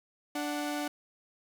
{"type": "tone pair together", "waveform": "sawtooth", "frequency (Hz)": [293.7, 739.5], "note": ["D4", "F#5"], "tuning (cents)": [0, -1], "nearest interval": "octave + major third", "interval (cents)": 1599, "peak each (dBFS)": [-29, -34], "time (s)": [0.35, 0.88], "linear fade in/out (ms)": 5, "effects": []}